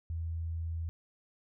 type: tone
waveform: sine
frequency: 82.41 Hz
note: E2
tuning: in tune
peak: -33 dBFS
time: 0.1-0.89 s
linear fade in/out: 0 ms
effects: none